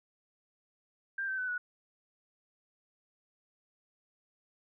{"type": "tone with pitch steps", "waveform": "sine", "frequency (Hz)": [1587, 1546.3, 1506.6, 1467.9], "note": ["G6", "G6", "F#6", "F#6"], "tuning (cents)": [21, -24, 31, -14], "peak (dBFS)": -32, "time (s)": [1.18, 1.58], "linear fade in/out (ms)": 5, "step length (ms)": 100, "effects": []}